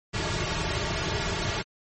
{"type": "noise with comb filter", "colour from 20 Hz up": "pink", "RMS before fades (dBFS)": -28, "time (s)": [0.13, 1.63], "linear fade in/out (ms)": 20, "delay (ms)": 3.9, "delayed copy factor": -0.85, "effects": ["low-pass 6000 Hz 12 dB/octave", "MP3 32 kbps"]}